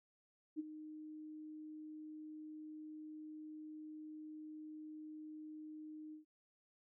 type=tone with ADSR envelope; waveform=sine; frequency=308.3 Hz; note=D#4; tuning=16 cents flat; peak=-36 dBFS; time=0.56-6.25 s; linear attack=35 ms; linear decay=21 ms; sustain=-12 dB; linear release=120 ms; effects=none